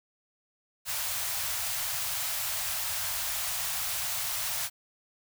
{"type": "band-stop noise", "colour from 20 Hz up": "white", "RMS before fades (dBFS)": -32, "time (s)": [0.85, 4.7], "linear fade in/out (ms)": 50, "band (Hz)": [140, 600], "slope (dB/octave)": 48, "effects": []}